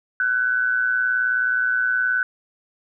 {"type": "tone with amplitude modulation", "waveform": "sine", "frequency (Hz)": 1505, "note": "F#6", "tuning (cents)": 29, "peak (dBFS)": -15, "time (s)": [0.2, 2.23], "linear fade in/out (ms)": 2, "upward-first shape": "sine", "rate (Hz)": 119, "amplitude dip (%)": 60, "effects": []}